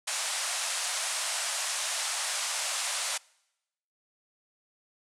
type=band-pass noise; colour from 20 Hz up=white; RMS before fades=-32 dBFS; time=0.07-3.18 s; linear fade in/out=10 ms; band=580 to 9900 Hz; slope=48 dB/octave; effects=noise-tail reverb RT60 0.9 s tail -25 dB re dry